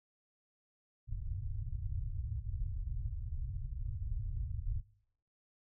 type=low-pass noise; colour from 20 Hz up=pink; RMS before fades=-38 dBFS; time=1.07-4.82 s; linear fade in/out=50 ms; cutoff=120 Hz; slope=48 dB/octave; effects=noise-tail reverb RT60 0.7 s tail -22 dB re dry